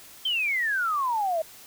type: exponential sweep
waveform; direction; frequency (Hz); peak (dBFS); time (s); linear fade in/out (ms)
sine; down; 3188 to 622.3; -23; 0.25-1.42; 5
effects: white hiss -48 dBFS RMS until 1.66 s